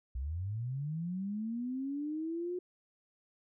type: linear sweep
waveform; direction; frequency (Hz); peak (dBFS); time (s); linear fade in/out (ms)
sine; up; 58.7 to 364; -34; 0.15-2.59; 5
effects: none